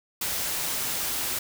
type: noise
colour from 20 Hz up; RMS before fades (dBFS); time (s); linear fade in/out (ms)
white; -29; 0.21-1.39; 5
effects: none